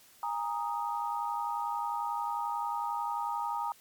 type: chord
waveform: sine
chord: Ab suspended second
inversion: none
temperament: equal with one note detuned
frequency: 821.1 / 932.3 / 1244.5 Hz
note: Ab5 / Bb5 / Eb6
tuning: -20 / 0 / 0 cents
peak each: -36 / -33 / -37 dBFS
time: 0.23-3.72 s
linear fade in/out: 2 ms
effects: white hiss -59 dBFS RMS until 3.8 s + MP3 96 kbps